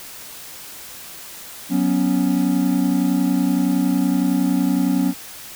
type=chord; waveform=triangle; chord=F# suspended fourth; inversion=none; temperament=just; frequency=185 / 246.7 / 277.5 Hz; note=F#3 / B3 / C#4; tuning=0 / -2 / +2 cents; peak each=-19 / -19 / -17 dBFS; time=1.69-5.14 s; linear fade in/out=50 ms; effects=white hiss -37 dBFS RMS until 5.55 s